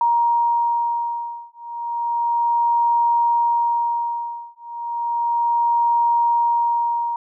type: beating tone pair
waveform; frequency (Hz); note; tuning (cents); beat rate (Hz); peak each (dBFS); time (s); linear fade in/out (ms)
sine; 941 / 941.33; A#5 / A#5; +16 / +17; 0.33; -20; 0.01-7.16; 2
effects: none